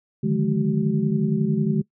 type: tone cluster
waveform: sine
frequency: 145.5 / 156.4 / 180.1 / 211.3 / 379.6 Hz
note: D3 / D#3 / F#3 / G#3 / F#4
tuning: -16 / +9 / -46 / +30 / +44 cents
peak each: -25 / -25 / -27 / -22 / -29 dBFS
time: 0.23-1.82 s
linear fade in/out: 10 ms
effects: noise-tail reverb RT60 0.1 s tail -21 dB re dry